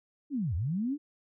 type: linear two-way sweep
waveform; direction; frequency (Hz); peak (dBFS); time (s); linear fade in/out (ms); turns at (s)
sine; down then up; 306.2 to 74.4 to 306.2; -28; 0.3-0.98; 50; 0.55
effects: none

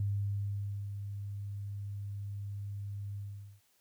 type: tone with ADSR envelope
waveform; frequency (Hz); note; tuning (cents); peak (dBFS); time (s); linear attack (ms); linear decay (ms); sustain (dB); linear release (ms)
sine; 100.8; G2; +49; -29; 0-3.61; 3; 890; -8; 440
effects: white hiss -71 dBFS RMS until 3.8 s

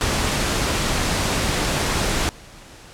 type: noise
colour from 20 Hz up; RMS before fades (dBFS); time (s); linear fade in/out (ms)
pink; -21; 0.01-2.29; 0
effects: pink hiss -43 dBFS RMS until 2.93 s + low-pass 9000 Hz 12 dB/octave

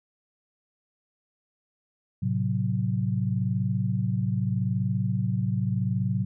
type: chord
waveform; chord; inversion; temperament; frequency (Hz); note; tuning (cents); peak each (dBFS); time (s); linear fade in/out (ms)
sine; F# diminished; first; equal; 110 / 130.81 / 185; A2 / C3 / F#3; 0 / 0 / 0; -27 / -28 / -28; 2.22-6.25; 10
effects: none

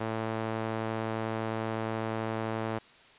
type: tone with band-pass filter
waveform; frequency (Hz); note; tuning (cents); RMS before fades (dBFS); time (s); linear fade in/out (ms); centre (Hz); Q
sawtooth; 111.5; A2; +23; -33; 0-2.79; 10; 730; 0.58
effects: white hiss -56 dBFS RMS until 3.18 s + resampled to 8000 Hz

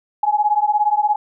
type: beating tone pair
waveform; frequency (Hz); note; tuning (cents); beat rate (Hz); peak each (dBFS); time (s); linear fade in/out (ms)
sine; 830.6 / 847.6; G#5 / G#5; 0 / +35; 17; -17; 0.23-1.16; 5
effects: none

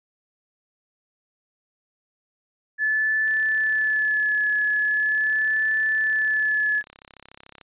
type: tone with vibrato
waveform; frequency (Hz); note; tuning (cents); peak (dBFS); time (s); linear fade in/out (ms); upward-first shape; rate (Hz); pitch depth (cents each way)
sine; 1727; A6; -33; -19; 2.78-6.83; 50; sine; 0.41; 22
type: click train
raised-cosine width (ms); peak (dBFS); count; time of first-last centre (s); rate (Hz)
0.2; -26; 147; 3.28-7.612; 33.7
effects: resampled to 8000 Hz

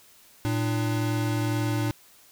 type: tone pair together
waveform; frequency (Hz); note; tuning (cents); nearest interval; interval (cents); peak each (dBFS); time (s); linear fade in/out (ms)
square; 113.69 / 299; A#2 / D4; -43 / +31; octave + perfect fourth; 1674; -26 / -30; 0.45-1.91; 0
effects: white hiss -55 dBFS RMS until 2.31 s

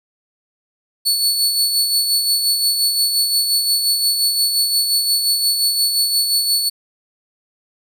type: tone with tremolo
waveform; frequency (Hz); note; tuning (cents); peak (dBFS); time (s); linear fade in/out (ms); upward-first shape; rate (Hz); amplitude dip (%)
sawtooth; 4435; C#8; 0; -10; 1.05-6.7; 20; sine; 5.7; 45
effects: none

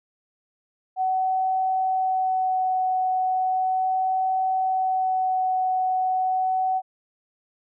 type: tone with vibrato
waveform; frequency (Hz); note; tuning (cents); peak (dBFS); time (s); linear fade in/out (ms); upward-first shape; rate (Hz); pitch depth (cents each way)
sine; 750; F#5; +23; -20; 0.96-6.82; 50; sine; 0.36; 11
effects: none

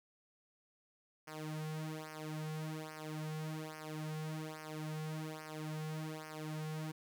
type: tone with flanger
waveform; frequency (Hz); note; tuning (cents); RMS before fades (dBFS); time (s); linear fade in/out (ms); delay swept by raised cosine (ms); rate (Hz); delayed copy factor
sawtooth; 155.56; D#3; 0; -43; 1.27-6.92; 10; 0.26 to 3.16; 1.2; -1
effects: none

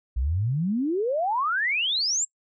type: exponential sweep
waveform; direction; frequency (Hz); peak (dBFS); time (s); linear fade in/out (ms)
sine; up; 56.9 to 7730; -22; 0.16-2.25; 10
effects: noise-tail reverb RT60 0.1 s tail -24 dB re dry

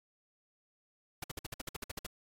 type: noise bursts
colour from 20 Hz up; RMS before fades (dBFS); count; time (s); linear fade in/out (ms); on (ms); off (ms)
pink; -40; 12; 1.22-2.066; 5; 21; 54
effects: AAC 48 kbps

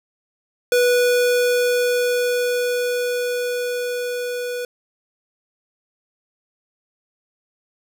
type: tone with level ramp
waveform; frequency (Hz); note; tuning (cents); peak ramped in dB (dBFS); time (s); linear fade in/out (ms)
square; 490.3; B4; -13; -14 to -25; 0.72-4.65; 2
effects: none

